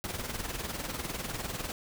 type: noise with tremolo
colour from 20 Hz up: pink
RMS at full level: -34 dBFS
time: 0.04-1.72 s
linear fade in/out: 0 ms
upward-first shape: sine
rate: 20 Hz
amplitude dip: 65%
effects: none